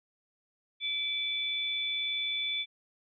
sine tone pair together, 2317 / 3478 Hz, D7 / A7, -24 / -21 cents, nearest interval perfect fifth, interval 703 cents, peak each -35 / -31 dBFS, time 0.8-2.66 s, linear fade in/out 50 ms, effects none

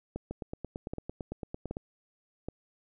two click trains, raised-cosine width 2 ms, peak -23 / -22 dBFS, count 14 / 4, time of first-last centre 0.31-1.769 / 0.16-2.486 s, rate 8.91 / 1.29 Hz, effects none

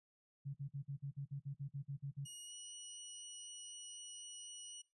sine tone bursts, 139.8 Hz, C#3, 15 cents sharp, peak -40 dBFS, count 13, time 0.45-2.26 s, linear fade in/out 20 ms, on 94 ms, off 49 ms
5% pulse tone with pitch glide, 2891 to 2926 Hz, F#7 to F#7, -41 to -20 cents, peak -40 dBFS, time 2.25-4.82 s, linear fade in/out 10 ms, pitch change +21 cents, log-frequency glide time 2.44-2.54 s
effects noise-tail reverb RT60 0.2 s tail -19 dB re dry + resampled to 24000 Hz

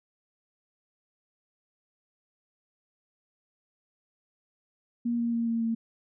sine tone with pitch steps, 236.7 / 234.4 / 232.1 / 229.8 / 227.6 Hz, A#3 / A#3 / A#3 / A#3 / A#3, +27 / +10 / -7 / -25 / -41 cents, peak -25 dBFS, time 5.05-5.75 s, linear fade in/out 10 ms, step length 140 ms, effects none

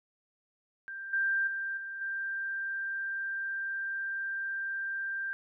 sine tone with level steps, 1581 Hz, G6, 14 cents sharp, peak -38 / -26 / -32 / -37 / -32 dBFS, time 0.88-5.33 s, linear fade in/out 0 ms, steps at 1.13 / 1.47 / 1.77 / 2.01 s, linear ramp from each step 5 ms, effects none

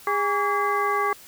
harmonic tone with a mistuned harmonic, 408.7 Hz, G#4, 28 cents flat, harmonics 1 / 2 / 3 / 4 / 5, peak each -27 / -28 / -23 / -32 / -31 dBFS, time 0.07-1.13 s, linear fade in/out 2 ms, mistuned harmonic 3, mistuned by -120 cents, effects white hiss -47 dBFS RMS until 1.27 s

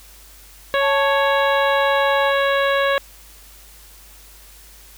harmonic tone, 554.4 Hz, C#5, in tune, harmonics 1 / 2 / 3 / 4 / 5 / 6 / 7, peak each -18 / -22 / -22 / -29 / -30 / -31 / -31 dBFS, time 0.74-2.98 s, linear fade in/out 0 ms
sine tone with pitch glide, 880 to 861.4 Hz, A5 to A5, 0 to -37 cents, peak -22 dBFS, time 0.8-2.33 s, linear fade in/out 50 ms, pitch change -37 cents, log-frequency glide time 1.34-2.1 s
effects added 50 Hz sine -46 dBFS peak until 4.97 s + white hiss -46 dBFS RMS until 4.97 s

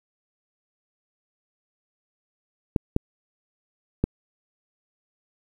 clicks, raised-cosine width 3 ms, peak -7 dBFS, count 3, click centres 2.762 / 2.964 / 4.04 s, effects 8-bit

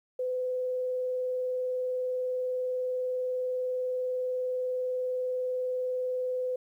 sine tone with vibrato, 506 Hz, B4, 42 cents sharp, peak -28 dBFS, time 0.19-6.56 s, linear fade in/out 5 ms, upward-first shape sine, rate 20 Hz, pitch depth 17 cents each way, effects 11-bit

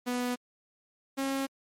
sawtooth tone pair in turn, 246.6 / 271.2 Hz, B3 / C#4, -2 / -38 cents, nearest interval major second, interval 164 cents, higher second, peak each -25 dBFS, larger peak neither, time 0.06-0.36 / 1.17-1.47 s, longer neither, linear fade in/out 20 ms, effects MP3 64 kbps

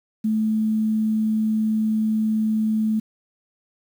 sine tone with quantisation, 217.7 Hz, A3, 18 cents flat, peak -18 dBFS, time 0.24-3 s, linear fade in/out 10 ms, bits 8, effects none

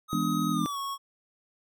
square tone with pitch glide, 1261 to 1104.1 Hz, D#6 to C#6, +23 to -7 cents, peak -32 dBFS, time 0.08-0.98 s, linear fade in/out 50 ms, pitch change -230 cents, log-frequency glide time 0.51-0.78 s
sine chord, E dominant seventh, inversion none, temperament just, 164.81 / 206 / 247.2 / 296.7 Hz, E3 / G#3 / B3 / D4, 0 / -14 / +2 / +18 cents, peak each -31 dBFS, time 0.13-0.66 s, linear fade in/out 0 ms
effects none

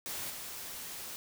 white noise with level steps, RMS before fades -39 / -43 dBFS, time 0.06-1.16 s, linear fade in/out 0 ms, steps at 0.3 s, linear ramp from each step 2 ms, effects none

